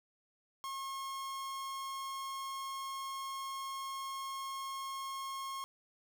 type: tone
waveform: 45% pulse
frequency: 1081 Hz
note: C#6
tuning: 44 cents flat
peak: -39 dBFS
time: 0.64-5.64 s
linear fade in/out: 0 ms
effects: none